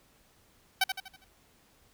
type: tone with echo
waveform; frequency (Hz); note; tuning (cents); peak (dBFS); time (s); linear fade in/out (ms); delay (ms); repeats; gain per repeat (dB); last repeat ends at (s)
10% pulse; 764; G5; -45; -14; 0.81-0.84; 5; 81; 5; -7; 1.245
effects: pink hiss -64 dBFS RMS until 1.93 s